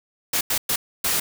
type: noise bursts at uneven times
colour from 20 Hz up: white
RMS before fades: -22 dBFS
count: 4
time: 0.33-0.41 / 0.5-0.58 / 0.69-0.76 / 1.04-1.2 s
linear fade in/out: 5 ms
effects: none